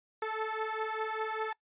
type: beating tone pair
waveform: 15% pulse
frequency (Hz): 435.5 / 440.5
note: A4 / A4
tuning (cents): -18 / +2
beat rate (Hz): 5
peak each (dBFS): -29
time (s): 0.22-1.53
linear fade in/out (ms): 5
effects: noise-tail reverb RT60 0.1 s tail -22 dB re dry + resampled to 8000 Hz